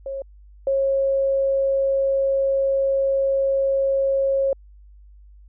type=tone pair in turn; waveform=sine; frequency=544 / 544 Hz; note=C#5 / C#5; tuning=-33 / -33 cents; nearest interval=unison; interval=0 cents; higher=neither; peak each=-26 / -17 dBFS; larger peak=second; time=0.06-0.22 / 0.67-4.53 s; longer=second; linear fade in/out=2 ms; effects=added 50 Hz sine -44 dBFS peak until 5.48 s